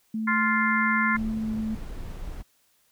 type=tone with pitch glide; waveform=sine; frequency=220 to 218.6 Hz; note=A3 to A3; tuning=0 to -11 cents; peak=-26 dBFS; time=0.14-1.75 s; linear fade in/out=5 ms; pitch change=-11 cents; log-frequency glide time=1.42-1.49 s
type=harmonic tone; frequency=349.2 Hz; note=F4; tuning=in tune; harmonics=3 / 4 / 5 / 6; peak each=-27 / -27 / -27 / -27 dBFS; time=0.27-1.17 s; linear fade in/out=10 ms
type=noise; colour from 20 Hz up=brown; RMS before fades=-36 dBFS; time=1.14-2.43 s; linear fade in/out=20 ms
effects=white hiss -66 dBFS RMS until 2.91 s